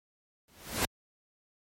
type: noise with exponential growth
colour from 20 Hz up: pink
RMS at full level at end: -25 dBFS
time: 0.48-0.85 s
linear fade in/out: 1 ms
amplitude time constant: 79 ms
effects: high-pass 60 Hz 12 dB/octave + MP3 64 kbps